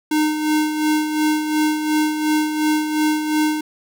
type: tone with tremolo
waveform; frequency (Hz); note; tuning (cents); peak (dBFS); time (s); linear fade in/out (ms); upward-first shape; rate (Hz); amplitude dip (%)
square; 306.3; D#4; -27; -15; 0.11-3.61; 5; sine; 2.8; 55
effects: none